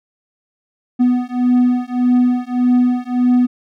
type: beating tone pair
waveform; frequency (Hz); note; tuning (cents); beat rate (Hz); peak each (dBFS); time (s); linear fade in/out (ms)
triangle; 246.9 / 248.6; B3 / B3; 0 / +12; 1.7; -13; 0.99-3.47; 20
effects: none